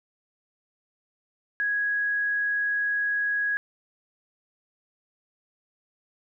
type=tone; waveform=sine; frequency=1661.2 Hz; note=G#6; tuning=in tune; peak=-23 dBFS; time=1.6-3.57 s; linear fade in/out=0 ms; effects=none